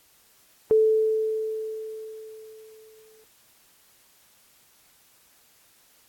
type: tone with exponential decay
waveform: sine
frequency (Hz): 437.8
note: A4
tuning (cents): -9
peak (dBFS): -14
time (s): 0.71-3.24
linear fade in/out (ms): 0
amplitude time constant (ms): 550
effects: white hiss -59 dBFS RMS until 6.08 s + AAC 64 kbps